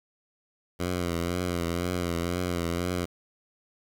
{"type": "tone with vibrato", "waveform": "10% pulse", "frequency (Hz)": 87.3, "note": "F2", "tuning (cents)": 0, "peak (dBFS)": -19, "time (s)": [0.79, 3.06], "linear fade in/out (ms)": 20, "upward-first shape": "triangle", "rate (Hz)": 2, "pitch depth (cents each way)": 67, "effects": ["9-bit"]}